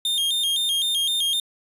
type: tone with vibrato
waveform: 45% pulse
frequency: 3425 Hz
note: A7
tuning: 47 cents flat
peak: -20 dBFS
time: 0.05-1.4 s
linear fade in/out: 2 ms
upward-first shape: square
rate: 3.9 Hz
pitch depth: 100 cents each way
effects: resampled to 32000 Hz